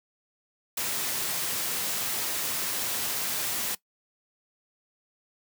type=noise; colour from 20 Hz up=white; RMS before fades=-30 dBFS; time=0.77-3.75 s; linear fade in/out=5 ms; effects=noise-tail reverb RT60 0.1 s tail -19 dB re dry + high-pass 100 Hz 12 dB/octave